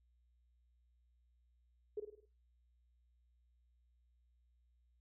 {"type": "tone with echo", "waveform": "sine", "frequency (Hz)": 422.6, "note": "G#4", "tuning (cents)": 30, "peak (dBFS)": -37, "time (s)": [1.97, 2], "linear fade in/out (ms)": 5, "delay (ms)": 51, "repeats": 5, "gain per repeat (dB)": -6, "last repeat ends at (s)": 2.255, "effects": ["noise-tail reverb RT60 0.3 s tail -17 dB re dry", "added 60 Hz sine -70 dBFS peak until 5 s"]}